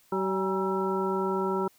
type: harmonic tone with a mistuned harmonic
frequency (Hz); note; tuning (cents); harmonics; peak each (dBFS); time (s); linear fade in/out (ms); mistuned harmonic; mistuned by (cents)
190.6; G3; -48; 1 / 2 / 3 / 4 / 5 / 7; -32 / -28 / -39 / -39 / -32 / -35; 0.12-1.68; 5; 4; +110
effects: white hiss -62 dBFS RMS until 1.78 s